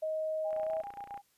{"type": "tone with pitch glide", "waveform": "sine", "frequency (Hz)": [628, 640.8], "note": ["D#5", "E5"], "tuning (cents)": [16, -49], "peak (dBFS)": -31, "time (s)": [0.02, 0.82], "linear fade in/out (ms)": 10, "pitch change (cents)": 35, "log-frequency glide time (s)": [0.65, 0.71]}
{"type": "tone with tremolo", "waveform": "sine", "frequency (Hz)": 807, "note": "G#5", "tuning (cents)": -50, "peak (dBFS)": -39, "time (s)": [0.44, 1.22], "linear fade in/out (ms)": 20, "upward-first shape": "square", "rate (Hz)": 7.5, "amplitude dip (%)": 65}
{"type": "click train", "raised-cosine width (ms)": 0.5, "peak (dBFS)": -35, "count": 20, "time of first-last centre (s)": [0.53, 1.176], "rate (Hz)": 29.4}
{"effects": ["white hiss -71 dBFS RMS until 1.37 s", "resampled to 32000 Hz"]}